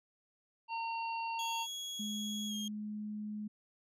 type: harmonic tone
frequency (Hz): 914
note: A#5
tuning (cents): -34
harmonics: 1 / 3 / 5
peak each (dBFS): -36 / -43 / -52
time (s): 0.68-1.67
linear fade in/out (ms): 50
type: tone with pitch glide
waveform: 30% pulse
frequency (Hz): 3331 to 3236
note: G#7 to G#7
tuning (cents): +4 to -46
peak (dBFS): -37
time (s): 1.39-2.68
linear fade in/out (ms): 2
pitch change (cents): -50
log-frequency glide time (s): 2.48-2.54
type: tone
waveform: sine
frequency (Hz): 211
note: G#3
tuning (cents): +28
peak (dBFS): -38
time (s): 1.99-3.48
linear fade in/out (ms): 10
effects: resampled to 32000 Hz